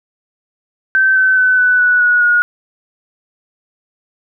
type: tone with pitch steps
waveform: sine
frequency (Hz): 1546 / 1528.2 / 1510.7 / 1493.3 / 1476.2 / 1459.2 / 1442.5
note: G6 / G6 / F#6 / F#6 / F#6 / F#6 / F#6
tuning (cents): -24 / -44 / +36 / +16 / -4 / -24 / -44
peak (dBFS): -8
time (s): 0.95-2.42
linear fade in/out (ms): 0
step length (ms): 210
effects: none